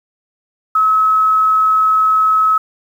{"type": "tone", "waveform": "sine", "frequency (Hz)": 1287, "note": "E6", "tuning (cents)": -42, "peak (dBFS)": -9, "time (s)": [0.75, 2.58], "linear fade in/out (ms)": 5, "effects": ["7-bit"]}